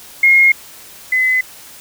sine tone pair in turn, 2147 / 2026 Hz, C7 / B6, +44 / +44 cents, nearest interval minor second, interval 100 cents, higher first, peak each -6 / -11 dBFS, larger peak first, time 0.23-0.52 / 1.12-1.41 s, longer neither, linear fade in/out 5 ms, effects white hiss -38 dBFS RMS until 1.8 s

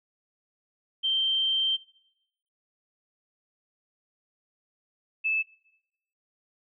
sine tone pair in turn, 3136 / 2620 Hz, G7 / E7, 0 / -11 cents, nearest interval minor third, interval 311 cents, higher first, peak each -23 dBFS, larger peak neither, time 1.03-1.77 / 5.24-5.43 s, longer first, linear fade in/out 20 ms, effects noise-tail reverb RT60 0.8 s tail -19 dB re dry

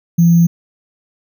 sine tone with sample-and-hold, 169.4 Hz, E3, 48 cents sharp, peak -6 dBFS, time 0.18-0.47 s, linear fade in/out 10 ms, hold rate 6300 Hz, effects none

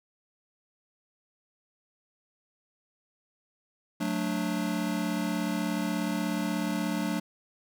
square chord, D major, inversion first, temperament just, 183.54 / 220.2 / 293.7 Hz, F#3 / A3 / D4, -14 / +2 / 0 cents, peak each -33 dBFS, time 4-7.2 s, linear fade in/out 10 ms, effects none

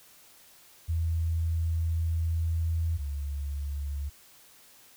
sine tone pair in turn, 82.2 / 71.16 Hz, E2 / C#2, -4 / +46 cents, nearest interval major second, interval 250 cents, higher first, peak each -25 / -30 dBFS, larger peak first, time 0.88-2.98 / 2.98-4.1 s, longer first, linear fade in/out 20 ms, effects white hiss -56 dBFS RMS until 4.96 s

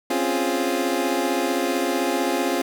25% pulse chord, Db major seventh, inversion third, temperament equal, 261.6 / 277.2 / 349.2 / 415.3 Hz, C4 / Db4 / F4 / Ab4, 0 / 0 / 0 / 0 cents, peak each -23 / -23 / -21 / -25 dBFS, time 0.1-2.62 s, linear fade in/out 5 ms, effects none

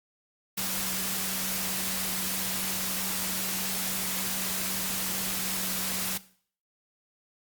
sine tone in noise, 188.4 Hz, F#3, 32 cents sharp, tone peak -39 dBFS, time 0.57-6.18 s, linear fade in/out 10 ms, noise white, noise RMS -31 dBFS, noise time 0.57-6.18 s, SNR -11 dB, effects noise-tail reverb RT60 0.5 s tail -17 dB re dry + Opus 48 kbps

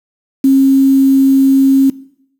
sine tone with quantisation, 269.9 Hz, C#4, 46 cents flat, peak -5 dBFS, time 0.44-1.9 s, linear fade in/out 5 ms, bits 5, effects noise-tail reverb RT60 0.7 s tail -20 dB re dry

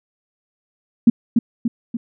sine tone with echo, 233.1 Hz, A#3, in tune, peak -5 dBFS, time 1.07-1.1 s, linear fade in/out 5 ms, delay 290 ms, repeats 3, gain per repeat -5 dB, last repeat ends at 1.97 s, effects none

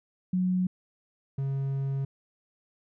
sine / triangle tone pair in turn, 183.2 / 136.61 Hz, F#3 / C#3, -17 / -25 cents, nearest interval perfect fourth, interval 508 cents, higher first, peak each -23 / -25 dBFS, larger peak first, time 0.33-0.67 / 1.38-2.05 s, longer second, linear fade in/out 5 ms, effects none

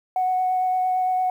sine tone with vibrato, 740 Hz, F#5, in tune, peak -18 dBFS, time 0.16-1.3 s, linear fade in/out 2 ms, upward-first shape sine, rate 8.8 Hz, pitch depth 10 cents each way, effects tanh soft clip ceiling -14 dBFS + 9-bit

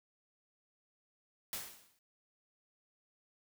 white noise with exponential decay, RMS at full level -38 dBFS, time 1.53-1.99 s, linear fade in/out 0 ms, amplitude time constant 100 ms, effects none

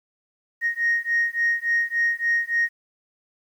sine beating tone pair, 1864.7 / 1868.2 Hz, A#6 / A#6, 0 / +3 cents, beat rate 3.5 Hz, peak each -22 dBFS, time 0.61-2.69 s, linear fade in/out 50 ms, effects tanh soft clip ceiling -14 dBFS + 9-bit

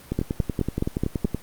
two click trains, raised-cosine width 3 ms, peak -9 / -11 dBFS, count 6 / 14, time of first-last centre 0.19-1.247 / 0.12-1.346 s, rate 4.73 / 10.6 Hz, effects pink hiss -47 dBFS RMS until 1.42 s + Opus 24 kbps

